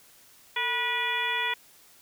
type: harmonic tone with a mistuned harmonic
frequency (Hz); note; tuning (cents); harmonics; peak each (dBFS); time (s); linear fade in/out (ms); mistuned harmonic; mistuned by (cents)
486; B4; -28; 1 / 2 / 3 / 4 / 5 / 6 / 7; -41 / -32 / -36 / -30 / -32 / -39 / -33; 0.56-1.54; 5; 1; -130
effects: white hiss -56 dBFS RMS until 2.01 s